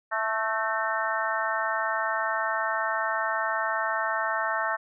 harmonic tone with a mistuned harmonic, 220 Hz, A3, in tune, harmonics 3 / 4 / 5 / 6 / 7 / 8, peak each -32 / -32 / -32 / -32 / -32 / -32 dBFS, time 0.11-4.77 s, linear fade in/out 20 ms, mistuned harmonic 8, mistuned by +53 cents, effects none

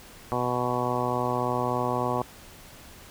harmonic tone, 123.47 Hz, B2, in tune, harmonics 1 / 2 / 3 / 4 / 5 / 6 / 7 / 8 / 9, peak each -33 / -33 / -33 / -33 / -33 / -33 / -33 / -33 / -33 dBFS, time 0.32-2.22 s, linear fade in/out 0 ms, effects pink hiss -48 dBFS RMS until 3.1 s

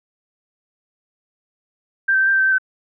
sine tone with pitch steps, 1579 / 1548 / 1559 / 1583 / 1562 / 1547 / 1558 / 1527 Hz, G6 / G6 / G6 / G6 / G6 / G6 / G6 / G6, +12 / -22 / -10 / +17 / -7 / -23 / -11 / -46 cents, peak -13 dBFS, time 2.08-2.584 s, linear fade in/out 10 ms, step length 63 ms, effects none

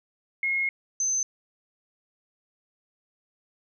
sine tone pair in turn, 2158 / 6178 Hz, C#7 / G8, -47 / -26 cents, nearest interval octave + tritone, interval 1821 cents, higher second, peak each -23 dBFS, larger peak neither, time 0.43-0.69 / 1-1.23 s, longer first, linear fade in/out 2 ms, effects none

